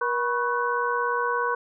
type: tone cluster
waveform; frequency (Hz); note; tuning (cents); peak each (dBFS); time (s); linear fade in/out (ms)
sine; 478.4 / 979 / 1096 / 1499; A#4 / B5 / C#6 / F#6; +45 / -15 / -20 / +22; -28; 0.01-1.55; 5
effects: none